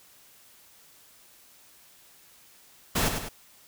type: noise with echo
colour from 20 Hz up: pink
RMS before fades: -25 dBFS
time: 2.95-3.09 s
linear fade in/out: 10 ms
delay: 100 ms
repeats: 2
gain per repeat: -6 dB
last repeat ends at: 3.29 s
effects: white hiss -56 dBFS RMS until 3.67 s